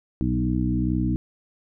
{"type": "harmonic tone with a mistuned harmonic", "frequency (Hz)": 62.1, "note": "B1", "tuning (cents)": 10, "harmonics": [1, 2, 3, 4, 5], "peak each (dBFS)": [-27, -27, -27, -27, -27], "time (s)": [0.21, 1.16], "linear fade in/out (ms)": 0, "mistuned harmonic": 2, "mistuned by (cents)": -39, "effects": []}